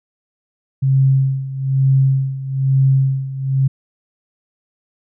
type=tone with tremolo; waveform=sine; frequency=134.4 Hz; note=C3; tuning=47 cents sharp; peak=-9 dBFS; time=0.82-3.68 s; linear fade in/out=10 ms; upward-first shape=sine; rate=1.1 Hz; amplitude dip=80%; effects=none